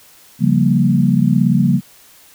sine chord, G half-diminished seventh, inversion second, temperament equal, 138.59 / 174.61 / 196 / 233.1 Hz, Db3 / F3 / G3 / Bb3, 0 / 0 / 0 / 0 cents, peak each -16 dBFS, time 0.39-1.81 s, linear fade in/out 50 ms, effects white hiss -46 dBFS RMS until 2.34 s

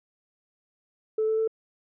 sine tone with pitch steps, 436.1 / 439.9 / 443.7 Hz, A4 / A4 / A4, -15 / 0 / +14 cents, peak -21 dBFS, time 1.18-1.477 s, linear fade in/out 5 ms, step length 99 ms, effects tanh soft clip ceiling -18 dBFS

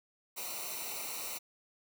white noise with comb filter, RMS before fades -40 dBFS, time 0.36-1.39 s, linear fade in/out 20 ms, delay 0.6 ms, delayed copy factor -0.8, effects none

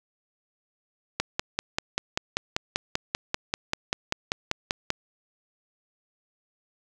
click train, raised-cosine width 0.2 ms, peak -7 dBFS, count 20, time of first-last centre 1.2-4.904 s, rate 5.13 Hz, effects none

